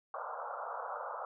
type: band-pass noise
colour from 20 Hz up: white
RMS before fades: -41 dBFS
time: 0.14-1.25 s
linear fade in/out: 2 ms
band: 480 to 1400 Hz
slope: 96 dB/octave
effects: none